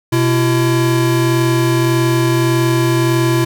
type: tone pair together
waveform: square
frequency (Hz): 126.23 / 337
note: B2 / E4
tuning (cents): +38 / +38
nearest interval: octave + perfect fourth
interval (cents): 1700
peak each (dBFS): -15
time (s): 0.12-3.45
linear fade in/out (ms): 10
effects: none